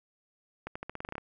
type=accelerating click train; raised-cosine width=0.5 ms; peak=-22 dBFS; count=11; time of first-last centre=0.67-1.181 s; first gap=85 ms; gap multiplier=0.88; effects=none